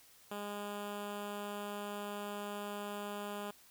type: tone with notch filter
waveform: 10% pulse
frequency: 205.1 Hz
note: G#3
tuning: 21 cents flat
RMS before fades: -42 dBFS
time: 0.31-3.51 s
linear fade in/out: 5 ms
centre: 5400 Hz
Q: 1.8
effects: white hiss -62 dBFS RMS until 3.7 s